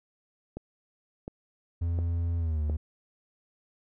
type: click train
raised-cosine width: 2 ms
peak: -23 dBFS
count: 4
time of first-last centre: 0.57-2.698 s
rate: 1.41 Hz
type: tone with pitch glide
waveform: triangle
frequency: 84.9 to 75.64 Hz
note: F2 to D#2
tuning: -48 to -48 cents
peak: -24 dBFS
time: 1.81-2.77 s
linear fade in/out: 10 ms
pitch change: -200 cents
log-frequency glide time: 2.38-2.62 s
effects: none